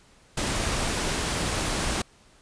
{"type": "noise", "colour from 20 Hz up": "pink", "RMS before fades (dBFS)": -27, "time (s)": [0.37, 2.02], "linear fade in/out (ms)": 5, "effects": ["pink hiss -57 dBFS RMS until 2.41 s", "resampled to 22050 Hz"]}